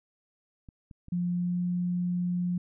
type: clicks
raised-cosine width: 5 ms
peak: -34 dBFS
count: 3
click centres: 0.688 / 0.912 / 1.084 s
type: tone with pitch glide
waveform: sine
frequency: 176.2 to 177.53 Hz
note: F3 to F3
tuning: +16 to +29 cents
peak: -26 dBFS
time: 1.12-2.58 s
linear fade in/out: 5 ms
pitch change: +13 cents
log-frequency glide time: 1.3-1.6 s
effects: none